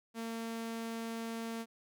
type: tone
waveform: sawtooth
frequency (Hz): 227.9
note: A#3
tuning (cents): -39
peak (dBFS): -34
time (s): 0.14-1.66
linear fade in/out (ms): 50
effects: none